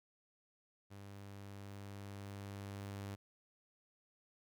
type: tone with level ramp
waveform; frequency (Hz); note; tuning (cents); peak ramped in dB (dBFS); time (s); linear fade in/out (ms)
sawtooth; 99.8; G2; +32; -47 to -39; 0.9-3.16; 20
effects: none